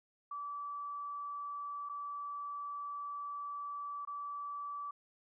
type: tone with dropouts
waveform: sine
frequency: 1155 Hz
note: D6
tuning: 29 cents flat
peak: -39 dBFS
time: 0.31-4.91 s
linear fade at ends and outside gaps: 5 ms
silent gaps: 1.89-1.895 / 4.051-4.073 s
effects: none